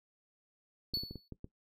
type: clicks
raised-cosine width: 3 ms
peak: -31 dBFS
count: 7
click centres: 0.937 / 0.972 / 1.035 / 1.11 / 1.157 / 1.323 / 1.444 s
type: tone with exponential decay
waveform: triangle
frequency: 4435 Hz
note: C#8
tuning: in tune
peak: -28 dBFS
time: 0.94-1.28 s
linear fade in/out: 1 ms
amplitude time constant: 73 ms
effects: noise-tail reverb RT60 0.1 s tail -17 dB re dry